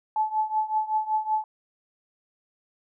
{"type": "tone with tremolo", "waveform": "sine", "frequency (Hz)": 865, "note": "A5", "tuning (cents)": -30, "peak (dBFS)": -19, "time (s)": [0.16, 1.44], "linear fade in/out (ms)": 2, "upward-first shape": "triangle", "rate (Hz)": 5.3, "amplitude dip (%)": 90, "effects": []}